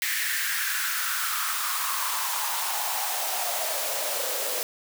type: noise with high-pass filter sweep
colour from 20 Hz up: white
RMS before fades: -28 dBFS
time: 0.02-4.63 s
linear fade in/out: 0 ms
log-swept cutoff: 1900 to 490 Hz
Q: 5
effects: none